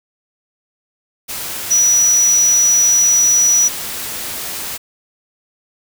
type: tone in noise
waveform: sine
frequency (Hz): 5870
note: F#8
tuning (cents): -15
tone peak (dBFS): -9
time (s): 1.7-3.69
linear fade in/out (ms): 20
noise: white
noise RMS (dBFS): -25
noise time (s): 1.28-4.78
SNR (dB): +13
effects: none